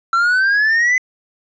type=exponential sweep; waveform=triangle; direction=up; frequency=1342 to 2039 Hz; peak=-10 dBFS; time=0.13-0.98 s; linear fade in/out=2 ms; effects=resampled to 16000 Hz